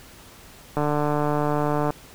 click train, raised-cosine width 1 ms, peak -10 dBFS, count 169, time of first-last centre 0.77-1.905 s, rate 148 Hz, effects pink hiss -47 dBFS RMS until 2.14 s

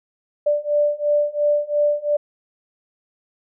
sine beating tone pair, 587.3 / 590.2 Hz, D5 / D5, 0 / +8 cents, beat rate 2.9 Hz, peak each -20 / -19 dBFS, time 0.46-2.17 s, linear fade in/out 10 ms, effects none

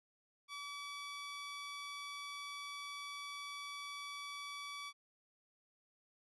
15% pulse tone, 1146 Hz, D6, 43 cents flat, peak -38 dBFS, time 0.48-4.93 s, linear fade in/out 50 ms, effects resampled to 22050 Hz

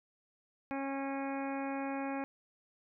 harmonic tone, 273.6 Hz, C#4, 23 cents flat, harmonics 1 / 2 / 3 / 4 / 5 / 6 / 7 / 8 / 9, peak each -37 / -42 / -41 / -48 / -51 / -49 / -54 / -51 / -50 dBFS, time 0.71-2.24 s, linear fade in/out 0 ms, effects none

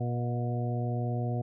harmonic tone with a mistuned harmonic, 120.4 Hz, B2, 44 cents flat, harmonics 1 / 2 / 3 / 4 / 5 / 6, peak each -29 / -37 / -41 / -41 / -42 / -40 dBFS, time 0-1.42 s, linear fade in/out 10 ms, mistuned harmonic 5, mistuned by +42 cents, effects none

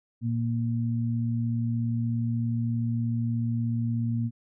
sine tone pair together, 116.54 / 233.3 Hz, A#2 / A#3, 0 / +2 cents, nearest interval octave, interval 1202 cents, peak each -26 / -29 dBFS, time 0.21-4.31 s, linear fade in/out 50 ms, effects none

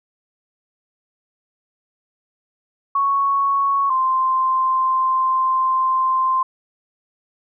sine tone pair in turn, 1108.7 / 1044.4 Hz, C#6 / C6, 0 / -3 cents, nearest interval minor second, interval 103 cents, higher first, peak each -15 dBFS, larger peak neither, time 2.95-3.9 / 3.9-6.43 s, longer second, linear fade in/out 5 ms, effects none

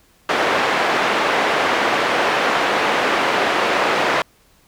pink band-pass noise, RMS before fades -18 dBFS, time 0.29-4.22 s, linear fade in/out 2 ms, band 460 to 2400 Hz, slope 12 dB/octave, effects pink hiss -55 dBFS RMS until 4.67 s

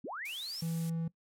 sine linear sweep, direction up, 164.8 to 5588 Hz, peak -38 dBFS, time 0.04-0.61 s, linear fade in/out 5 ms
blue noise, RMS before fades -46 dBFS, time 0.25-0.9 s, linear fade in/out 5 ms
triangle tone, 164.9 Hz, E3, 1 cent sharp, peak -30 dBFS, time 0.62-1.08 s, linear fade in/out 5 ms
effects noise-tail reverb RT60 0.1 s tail -20 dB re dry + low-pass 12000 Hz 12 dB/octave

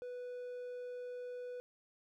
triangle tone, 493.9 Hz, B4, in tune, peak -40 dBFS, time 0.02-1.6 s, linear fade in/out 0 ms, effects none

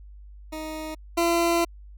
20% pulse tone pair in turn, 312.6 / 339.5 Hz, D#4 / F4, +8 / -49 cents, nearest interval minor second, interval 143 cents, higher second, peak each -27 / -15 dBFS, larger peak second, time 0.52-0.95 / 1.17-1.65 s, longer second, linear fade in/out 10 ms, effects added 50 Hz sine -42 dBFS peak until 1.97 s

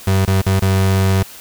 35% pulse tone with dropouts, 95.8 Hz, G2, 39 cents flat, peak -10 dBFS, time 0.07-1.23 s, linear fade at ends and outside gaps 5 ms, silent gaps 0.252-0.276 / 0.417-0.463 / 0.596-0.621 s, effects white hiss -37 dBFS RMS until 1.4 s

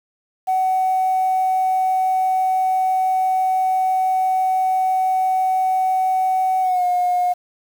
sine tone with pitch glide, 751 to 718.3 Hz, F#5 to F5, +26 to +48 cents, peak -14 dBFS, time 0.47-7.34 s, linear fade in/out 20 ms, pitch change -78 cents, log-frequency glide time 6.61-6.84 s, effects tanh soft clip ceiling -12 dBFS + 7-bit

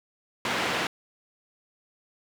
white band-pass noise, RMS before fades -28 dBFS, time 0.45-0.87 s, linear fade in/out 2 ms, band 140 to 2400 Hz, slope 12 dB/octave, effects none

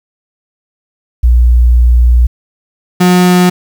sine / 35% pulse tone pair in turn, 60.1 / 180.1 Hz, B1 / F#3, -46 / -46 cents, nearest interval octave + perfect fifth, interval 1900 cents, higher second, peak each -3 dBFS, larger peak neither, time 1.23-2.27 / 3-3.5 s, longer first, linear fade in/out 10 ms, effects 7-bit

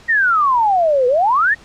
sine exponential two-way sweep, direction down then up, 1903 to 482.3 to 1903 Hz, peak -11 dBFS, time 0.08-1.55 s, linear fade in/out 20 ms, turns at 1.07 s, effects pink hiss -44 dBFS RMS until 1.64 s + low-pass 6000 Hz 12 dB/octave

